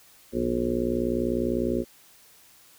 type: harmonic tone with a mistuned harmonic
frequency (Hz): 60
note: B1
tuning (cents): -49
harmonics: 1 / 2 / 3 / 4 / 5 / 6 / 7 / 8 / 9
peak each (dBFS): -36 / -40 / -38 / -28 / -36 / -28 / -31 / -39 / -33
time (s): 0.32-1.85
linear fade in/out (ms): 50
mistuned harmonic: 2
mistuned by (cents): +56
effects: white hiss -55 dBFS RMS until 2.78 s